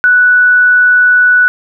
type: tone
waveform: sine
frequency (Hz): 1480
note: F#6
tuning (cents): 0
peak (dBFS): -4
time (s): 0.04-1.48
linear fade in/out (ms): 0
effects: none